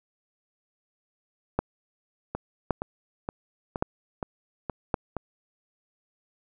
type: two click trains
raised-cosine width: 1 ms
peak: -9 / -16 dBFS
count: 4 / 7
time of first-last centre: 1.59-4.942 / 2.35-5.167 s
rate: 0.895 / 2.13 Hz
effects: none